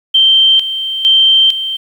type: tone with tremolo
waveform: sine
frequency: 3133 Hz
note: G7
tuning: 2 cents flat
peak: -5 dBFS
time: 0.14-1.77 s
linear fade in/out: 10 ms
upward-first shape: square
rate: 1.1 Hz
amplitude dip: 70%
effects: 7-bit